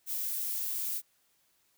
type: noise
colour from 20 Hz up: violet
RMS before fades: -34 dBFS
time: 0.06-1.02 s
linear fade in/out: 50 ms
effects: white hiss -71 dBFS RMS until 1.77 s